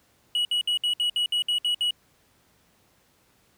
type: tone bursts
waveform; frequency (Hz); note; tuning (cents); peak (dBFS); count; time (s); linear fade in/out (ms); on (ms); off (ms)
triangle; 2921; F#7; -23; -20; 10; 0.35-1.908; 2; 100; 62
effects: pink hiss -63 dBFS RMS until 3.57 s + high-pass 60 Hz 12 dB/octave